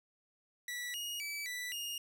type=tone with pitch steps; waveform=sawtooth; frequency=1953 / 2873 / 2302 / 1974 / 2845 Hz; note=B6 / F7 / D7 / B6 / F7; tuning=-20 / +48 / -35 / -1 / +31 cents; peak=-35 dBFS; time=0.68-1.98 s; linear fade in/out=2 ms; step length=260 ms; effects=none

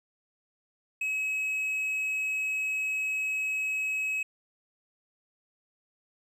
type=tone; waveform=triangle; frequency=2560 Hz; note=D#7; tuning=49 cents sharp; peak=-26 dBFS; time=1.01-4.23 s; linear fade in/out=5 ms; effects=none

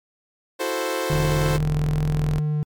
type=chord; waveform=sawtooth; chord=F# half-diminished seventh; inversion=third; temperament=equal; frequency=329.6 / 370 / 440 / 523.3 Hz; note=E4 / F#4 / A4 / C5; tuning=0 / 0 / 0 / 0 cents; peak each=-27 / -26 / -26 / -22 dBFS; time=0.59-1.58 s; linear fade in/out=20 ms
type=tone with vibrato; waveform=triangle; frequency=150.3 Hz; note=D3; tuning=40 cents sharp; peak=-18 dBFS; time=1.1-2.63 s; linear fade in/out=0 ms; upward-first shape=sine; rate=2.4 Hz; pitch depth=10 cents each way
type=tone; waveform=sawtooth; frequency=42.36 Hz; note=E1; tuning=48 cents sharp; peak=-21 dBFS; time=1.12-2.39 s; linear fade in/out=0 ms
effects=MP3 96 kbps

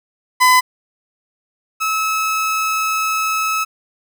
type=tone pair in turn; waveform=30% pulse; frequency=1009 / 1295.4 Hz; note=B5 / E6; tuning=+37 / -31 cents; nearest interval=major third; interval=432 cents; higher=second; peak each=-6 / -14 dBFS; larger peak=first; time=0.4-0.61 / 1.8-3.65 s; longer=second; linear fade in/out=20 ms; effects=none

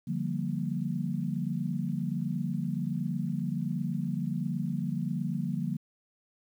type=chord; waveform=sine; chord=G minor seventh; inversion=second; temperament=equal; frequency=146.83 / 174.61 / 196 / 233.1 Hz; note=D3 / F3 / G3 / Bb3; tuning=0 / 0 / 0 / 0 cents; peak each=-34 / -33 / -36 / -35 dBFS; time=0.07-5.77 s; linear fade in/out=10 ms; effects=10-bit

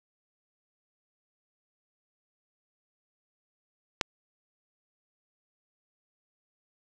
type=click; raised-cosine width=0.2 ms; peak=-7 dBFS; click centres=4.012 s; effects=none

